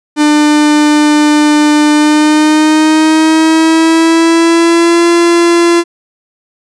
45% pulse tone with pitch glide, 299.2 to 341.7 Hz, D4 to F4, +32 to -38 cents, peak -5 dBFS, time 0.16-5.84 s, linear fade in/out 50 ms, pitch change +230 cents, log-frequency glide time 1.9-5.08 s, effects resampled to 22050 Hz

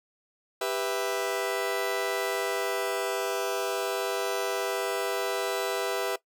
sawtooth chord, E minor, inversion first, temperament just, 395.6 / 494.4 / 659.3 Hz, G4 / B4 / E5, +16 / +2 / 0 cents, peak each -28 dBFS, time 0.61-6.16 s, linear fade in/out 5 ms, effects noise-tail reverb RT60 0.1 s tail -19 dB re dry

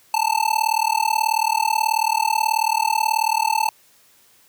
square tone with amplitude modulation, 880 Hz, A5, in tune, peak -14 dBFS, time 0.14-3.69 s, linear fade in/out 2 ms, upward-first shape sine, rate 38.4 Hz, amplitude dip 100%, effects white hiss -55 dBFS RMS until 4.48 s + high-pass 60 Hz 12 dB/octave

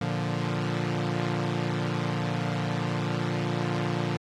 sawtooth chord, Bb major, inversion none, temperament equal, 116.54 / 146.83 / 174.61 Hz, Bb2 / D3 / F3, 0 / 0 / 0 cents, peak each -27 dBFS, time 0.01-4.17 s, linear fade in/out 5 ms, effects low-pass 5000 Hz 12 dB/octave + AAC 48 kbps

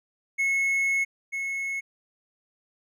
triangle tone pair in turn, 2185 / 2185 Hz, C#7 / C#7, -26 / -26 cents, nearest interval unison, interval 0 cents, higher neither, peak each -20 / -26 dBFS, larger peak first, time 0.38-1.05 / 1.32-1.81 s, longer first, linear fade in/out 20 ms, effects none

